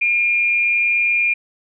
sine tone with frequency modulation, 2407 Hz, D7, 42 cents sharp, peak -14 dBFS, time 0.01-1.34 s, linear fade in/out 10 ms, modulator 205 Hz, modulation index 0.29, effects none

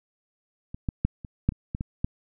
clicks, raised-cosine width 5 ms, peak -23 / -14 / -9 / -25 / -8 / -28 / -17 / -17 / -12 dBFS, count 9, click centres 0.745 / 0.888 / 1.05 / 1.248 / 1.49 / 1.522 / 1.749 / 1.809 / 2.045 s, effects none

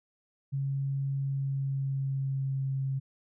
sine tone with pitch glide, 137.4 to 134.88 Hz, C#3 to C#3, -15 to -47 cents, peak -28 dBFS, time 0.52-3 s, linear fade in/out 20 ms, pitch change -32 cents, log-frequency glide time 1.17-2.67 s, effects none

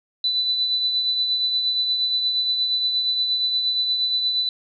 sine tone with tremolo, 3989 Hz, B7, 17 cents sharp, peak -17 dBFS, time 0.24-4.49 s, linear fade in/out 2 ms, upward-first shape triangle, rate 8.5 Hz, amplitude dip 45%, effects none

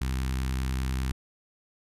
sawtooth tone with notch filter, 65 Hz, C2, 11 cents flat, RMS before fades -29 dBFS, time 0.01-1.12 s, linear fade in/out 5 ms, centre 550 Hz, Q 0.58, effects resampled to 32000 Hz

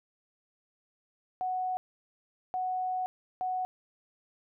sine tone bursts at uneven times, 740 Hz, F#5, in tune, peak -29 dBFS, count 3, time 1.41-1.77 / 2.54-3.06 / 3.41-3.65 s, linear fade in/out 0 ms, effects none

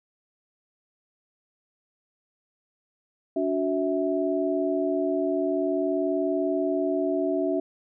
sine tone cluster, 287.6 / 368.1 / 653 Hz, D4 / F#4 / E5, -36 / -9 / -17 cents, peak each -27 dBFS, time 3.36-7.6 s, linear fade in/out 5 ms, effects none

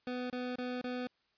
25% pulse tone bursts, 249.3 Hz, B3, 16 cents sharp, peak -32 dBFS, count 4, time 0.07-1.071 s, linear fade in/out 2 ms, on 230 ms, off 27 ms, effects white hiss -75 dBFS RMS until 1.37 s + resampled to 11025 Hz

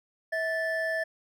triangle tone pair together, 647 / 1755.4 Hz, E5 / A6, -32 / -5 cents, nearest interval octave + perfect fourth, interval 1727 cents, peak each -28 dBFS, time 0.32-1.04 s, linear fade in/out 10 ms, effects none

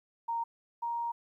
sine tone pair in turn, 928 / 937.7 Hz, A#5 / A#5, -8 / +10 cents, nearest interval unison, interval 18 cents, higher second, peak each -30 / -31 dBFS, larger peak first, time 0.28-0.44 / 0.82-1.12 s, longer second, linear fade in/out 10 ms, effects 12-bit

